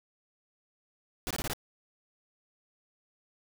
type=noise bursts; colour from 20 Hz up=pink; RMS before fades=-34 dBFS; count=5; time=1.27-1.534 s; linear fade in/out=0 ms; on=36 ms; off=21 ms; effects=none